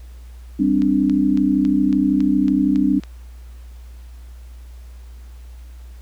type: chord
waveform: sine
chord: G suspended fourth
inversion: none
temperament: just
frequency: 196 / 261.3 / 294 Hz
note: G3 / C4 / D4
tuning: 0 / -2 / +2 cents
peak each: -20 / -18 / -17 dBFS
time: 0.59-3 s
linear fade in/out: 10 ms
type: click train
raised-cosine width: 0.2 ms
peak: -19 dBFS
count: 9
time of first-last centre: 0.82-3.036 s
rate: 3.61 Hz
effects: added 60 Hz sine -35 dBFS peak until 6.01 s + pink hiss -54 dBFS RMS until 6.01 s